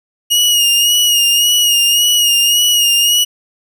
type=tone with vibrato; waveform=sawtooth; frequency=2870 Hz; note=F7; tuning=47 cents sharp; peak=-6 dBFS; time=0.3-3.25 s; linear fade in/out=20 ms; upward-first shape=sine; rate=1.8 Hz; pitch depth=41 cents each way; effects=none